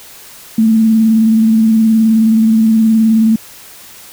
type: tone with vibrato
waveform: sine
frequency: 222 Hz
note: A3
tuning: 16 cents sharp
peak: -6 dBFS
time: 0.58-3.36 s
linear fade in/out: 5 ms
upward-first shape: square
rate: 19 Hz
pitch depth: 24 cents each way
effects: white hiss -36 dBFS RMS until 4.12 s